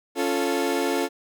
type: chord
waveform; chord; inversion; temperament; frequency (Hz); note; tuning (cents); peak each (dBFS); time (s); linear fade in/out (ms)
30% pulse; Db augmented; none; equal; 277.2 / 349.2 / 440; Db4 / F4 / A4; 0 / 0 / 0; -24; 0.15-1.09; 50
effects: none